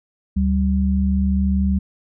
sine tone pair together, 73 / 193.65 Hz, D2 / G3, -10 / -21 cents, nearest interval octave + perfect fourth, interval 1689 cents, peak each -18 dBFS, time 0.36-1.79 s, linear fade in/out 10 ms, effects none

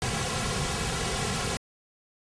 pink noise with comb filter, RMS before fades -29 dBFS, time 0.02-1.57 s, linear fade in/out 0 ms, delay 3.3 ms, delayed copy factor -0.75, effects resampled to 22050 Hz

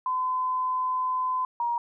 sine tone pair in turn, 1019 / 946.8 Hz, C6 / A#5, -46 / +27 cents, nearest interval minor second, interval 127 cents, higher first, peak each -24 dBFS, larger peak neither, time 0.06-1.45 / 1.6-1.78 s, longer first, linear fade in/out 2 ms, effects none

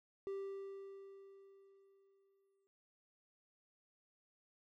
triangle tone with exponential decay, 392 Hz, G4, in tune, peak -37 dBFS, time 0.27-2.67 s, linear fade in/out 0 ms, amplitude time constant 520 ms, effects none

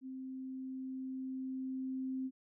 sine tone with level ramp, 261.6 Hz, C4, in tune, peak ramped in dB -42 to -35 dBFS, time 0.01-2.31 s, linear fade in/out 50 ms, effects none

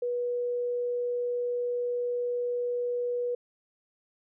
sine tone, 486.5 Hz, B4, 26 cents flat, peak -27 dBFS, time 0.02-3.35 s, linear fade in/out 5 ms, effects none

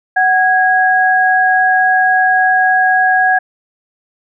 sine tone pair together, 745 / 1649.4 Hz, F#5 / G#6, +12 / -12 cents, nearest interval octave + major second, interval 1376 cents, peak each -11 dBFS, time 0.16-3.39 s, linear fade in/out 10 ms, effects none

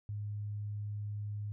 sine tone, 103.83 Hz, G#2, in tune, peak -36 dBFS, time 0.09-1.52 s, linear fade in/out 0 ms, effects none

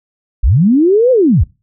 sine linear two-way sweep, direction up then down, 36.71 to 526 to 45.79 Hz, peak -6 dBFS, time 0.43-1.44 s, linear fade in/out 10 ms, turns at 1.11 s, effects noise-tail reverb RT60 0.3 s tail -24 dB re dry

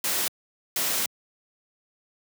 white noise bursts at uneven times, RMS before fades -26 dBFS, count 2, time 0.04-0.28 / 0.76-1.06 s, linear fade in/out 2 ms, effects high-pass 150 Hz 12 dB/octave

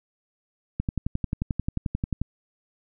click train, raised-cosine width 5 ms, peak -13 dBFS, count 17, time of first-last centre 0.8-2.216 s, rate 11.3 Hz, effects none

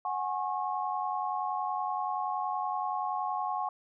sine chord, F# suspended second, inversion none, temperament equal with one note detuned, 740 / 830.6 / 1087.8 Hz, F#5 / G#5 / C#6, 0 / 0 / -33 cents, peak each -34 dBFS, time 0.05-3.69 s, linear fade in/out 2 ms, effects none

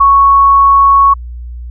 sine tone, 1108.7 Hz, C#6, in tune, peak -3 dBFS, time 0-1.14 s, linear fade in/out 10 ms, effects added 60 Hz sine -22 dBFS peak until 1.7 s

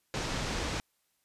pink low-pass noise, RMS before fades -34 dBFS, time 0.14-0.8 s, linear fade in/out 0 ms, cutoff 7100 Hz, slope 24 dB/octave, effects white hiss -75 dBFS RMS until 1.24 s + resampled to 32000 Hz

